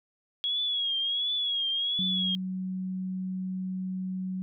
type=tone with vibrato; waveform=sine; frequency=3322 Hz; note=G#7; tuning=in tune; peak=-26 dBFS; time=0.44-2.35 s; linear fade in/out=0 ms; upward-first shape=triangle; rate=1.4 Hz; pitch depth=84 cents each way
type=tone; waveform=sine; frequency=186.4 Hz; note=F#3; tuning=13 cents sharp; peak=-30 dBFS; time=1.99-4.42 s; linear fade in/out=0 ms
effects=none